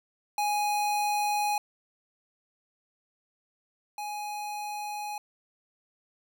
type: tone pair in turn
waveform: square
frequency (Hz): 830.6 / 833.6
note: G#5 / G#5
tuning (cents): 0 / +6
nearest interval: unison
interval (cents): 6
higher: second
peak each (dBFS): -26 / -34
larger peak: first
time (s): 0.38-1.58 / 3.98-5.18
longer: neither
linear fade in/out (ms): 2
effects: none